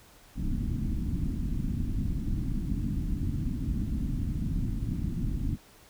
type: low-pass noise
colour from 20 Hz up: pink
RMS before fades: -30 dBFS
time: 0.35-5.58 s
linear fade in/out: 50 ms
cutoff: 290 Hz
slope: 48 dB/octave
effects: pink hiss -56 dBFS RMS until 5.89 s